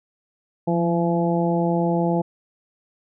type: harmonic tone with a mistuned harmonic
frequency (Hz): 169.8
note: F3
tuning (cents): -48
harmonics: 1 / 2 / 3 / 4 / 5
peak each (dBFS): -21 / -24 / -26 / -27 / -28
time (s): 0.67-2.22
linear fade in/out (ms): 10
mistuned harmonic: 1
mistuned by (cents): +29
effects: none